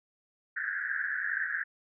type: band-pass noise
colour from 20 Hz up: white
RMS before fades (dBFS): -33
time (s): 0.56-1.64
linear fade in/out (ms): 10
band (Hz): 1500 to 1800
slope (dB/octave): 96
effects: none